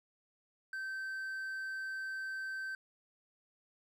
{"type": "tone", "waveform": "triangle", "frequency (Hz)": 1550, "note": "G6", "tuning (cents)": -20, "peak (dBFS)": -36, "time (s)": [0.73, 2.75], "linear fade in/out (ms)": 2, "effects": []}